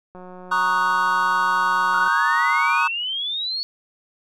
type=click train; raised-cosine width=1 ms; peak=-27 dBFS; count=352; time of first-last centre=0.15-2.079 s; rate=182 Hz
type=chord; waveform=triangle; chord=D# minor seventh; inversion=second; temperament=equal; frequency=932.3 / 1108.7 / 1244.5 / 1480 Hz; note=A#5 / C#6 / D#6 / F#6; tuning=0 / 0 / 0 / 0 cents; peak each=-21 dBFS; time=0.51-2.88 s; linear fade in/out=10 ms
type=exponential sweep; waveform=sine; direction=up; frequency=1396.9 to 4435 Hz; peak=-23 dBFS; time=1.94-3.63 s; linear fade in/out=0 ms
effects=none